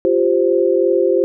sine chord, F suspended second, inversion none, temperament equal, 349.2 / 392 / 523.3 Hz, F4 / G4 / C5, 0 / 0 / 0 cents, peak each -16 dBFS, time 0.05-1.24 s, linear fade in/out 0 ms, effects none

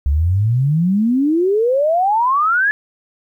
sine exponential sweep, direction up, 67 to 1731 Hz, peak -12 dBFS, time 0.06-2.71 s, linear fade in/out 0 ms, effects 9-bit

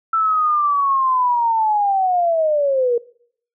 sine linear sweep, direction down, 1332 to 466.2 Hz, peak -14 dBFS, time 0.13-2.98 s, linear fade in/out 5 ms, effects noise-tail reverb RT60 0.6 s tail -22 dB re dry

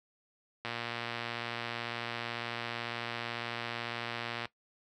click train, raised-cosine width 0.3 ms, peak -20 dBFS, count 450, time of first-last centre 0.65-4.455 s, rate 118 Hz, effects noise-tail reverb RT60 0.1 s tail -17 dB re dry + high-pass 60 Hz 12 dB/octave

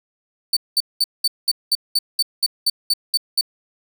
40% pulse tone bursts, 4531 Hz, C#8, 37 cents sharp, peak -13 dBFS, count 13, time 0.53-3.411 s, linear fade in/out 5 ms, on 37 ms, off 200 ms, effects none

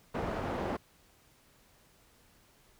white low-pass noise, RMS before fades -35 dBFS, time 0.14-0.77 s, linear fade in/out 10 ms, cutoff 760 Hz, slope 12 dB/octave, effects pink hiss -64 dBFS RMS until 2.79 s

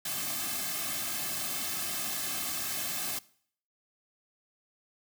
white noise with comb filter, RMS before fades -34 dBFS, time 0.05-3.19 s, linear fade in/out 5 ms, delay 2.1 ms, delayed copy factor -1, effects noise-tail reverb RT60 0.6 s tail -21 dB re dry

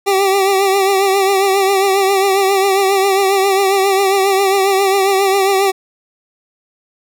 25% pulse tone with vibrato, 389.8 Hz, G4, 10 cents flat, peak -7 dBFS, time 0.06-5.72 s, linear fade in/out 20 ms, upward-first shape triangle, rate 7.4 Hz, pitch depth 60 cents each way, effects none

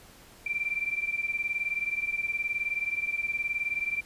sine beating tone pair, 2349 / 2368 Hz, D7 / D7, 0 / +14 cents, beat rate 19 Hz, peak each -30 / -32 dBFS, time 0.46-4.01 s, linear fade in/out 5 ms, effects pink hiss -53 dBFS RMS until 4.05 s + resampled to 32000 Hz

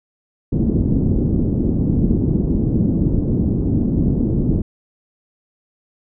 white low-pass noise, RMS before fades -17 dBFS, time 0.52-4.62 s, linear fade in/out 5 ms, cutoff 290 Hz, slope 24 dB/octave, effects none

